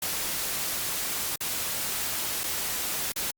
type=noise with dropouts; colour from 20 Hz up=white; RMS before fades=-30 dBFS; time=0.02-3.31 s; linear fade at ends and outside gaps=5 ms; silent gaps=1.36-1.406 / 2.435-2.438 / 3.122-3.16 s; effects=Opus 48 kbps